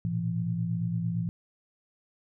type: tone cluster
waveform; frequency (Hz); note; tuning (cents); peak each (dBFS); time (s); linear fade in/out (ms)
sine; 112.6 / 121.4 / 169.7; A2 / B2 / F3; +40 / -29 / -49; -32 / -35 / -29; 0.05-1.29; 0
effects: none